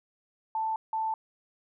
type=tone bursts at uneven times; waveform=sine; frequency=883 Hz; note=A5; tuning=6 cents sharp; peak=-27 dBFS; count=2; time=0.55-0.76 / 0.93-1.14 s; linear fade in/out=2 ms; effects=none